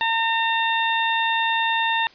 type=harmonic tone; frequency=910 Hz; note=A#5; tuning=42 cents flat; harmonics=1 / 2 / 3 / 4; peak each=-22 / -24 / -27 / -27 dBFS; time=0.01-2.07 s; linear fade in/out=0 ms; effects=white hiss -50 dBFS RMS until 2.14 s + resampled to 11025 Hz